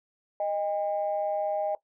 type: tone pair together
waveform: sine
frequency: 620 / 804.6 Hz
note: D#5 / G5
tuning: -6 / +45 cents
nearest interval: perfect fourth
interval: 451 cents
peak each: -27 / -30 dBFS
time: 0.4-1.75 s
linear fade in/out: 2 ms
effects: noise-tail reverb RT60 0.1 s tail -17 dB re dry + tanh soft clip ceiling -18 dBFS